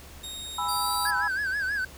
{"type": "tone with pitch glide", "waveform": "sawtooth", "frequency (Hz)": [3729, 3867], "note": ["A#7", "B7"], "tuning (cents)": [0, -37], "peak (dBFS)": -33, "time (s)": [0.23, 1.07], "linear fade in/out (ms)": 10, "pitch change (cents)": 63, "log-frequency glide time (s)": [0.65, 0.94]}
{"type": "chord", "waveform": "sine", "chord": "E major", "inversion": "first", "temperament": "just", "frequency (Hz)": [824.1, 988.9, 1318.5], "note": ["G#5", "B5", "E6"], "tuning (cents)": [-14, 2, 0], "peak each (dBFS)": [-33, -29, -31], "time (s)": [0.58, 1.28], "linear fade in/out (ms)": 5}
{"type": "tone", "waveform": "20% pulse", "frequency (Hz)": 4697, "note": "D8", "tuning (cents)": -1, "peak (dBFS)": -24, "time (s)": [0.68, 1.11], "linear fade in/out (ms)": 10}
{"type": "tone with vibrato", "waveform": "triangle", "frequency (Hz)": 1600, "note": "G6", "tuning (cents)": 35, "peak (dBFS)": -24, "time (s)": [1.05, 1.85], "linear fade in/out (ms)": 5, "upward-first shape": "sine", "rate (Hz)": 6.2, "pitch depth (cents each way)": 110}
{"effects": ["added 70 Hz sine -48 dBFS peak until 1.97 s", "pink hiss -48 dBFS RMS until 1.97 s"]}